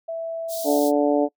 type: tone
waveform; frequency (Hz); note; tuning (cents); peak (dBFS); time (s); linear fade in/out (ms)
sine; 659.3; E5; 0; -26; 0.08-0.79; 10
type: high-pass noise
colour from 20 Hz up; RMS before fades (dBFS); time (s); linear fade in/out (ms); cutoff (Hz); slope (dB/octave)
white; -33; 0.48-0.92; 50; 3600; 48
type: harmonic tone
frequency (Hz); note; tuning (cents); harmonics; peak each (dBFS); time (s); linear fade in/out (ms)
145.5; D3; -16; 2 / 3 / 4 / 5 / 6; -20 / -23 / -21 / -26 / -33; 0.64-1.29; 50
effects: noise-tail reverb RT60 0.1 s tail -25 dB re dry